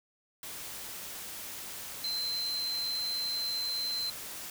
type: tone in noise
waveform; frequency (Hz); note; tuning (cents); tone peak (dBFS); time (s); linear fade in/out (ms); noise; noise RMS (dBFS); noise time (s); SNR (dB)
sine; 4095; C8; -38; -31; 2.04-4.1; 2; white; -42; 0.43-4.5; +8
effects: none